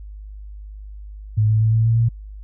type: tone with pitch steps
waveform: sine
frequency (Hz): 107.3 / 108.92 / 110.57 / 112.24 / 113.94 / 115.67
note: A2 / A2 / A2 / A2 / A#2 / A#2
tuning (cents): -43 / -17 / +9 / +35 / -39 / -13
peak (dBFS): -13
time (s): 1.37-2.09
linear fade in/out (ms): 10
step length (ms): 120
effects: added 51 Hz sine -33 dBFS peak until 2.43 s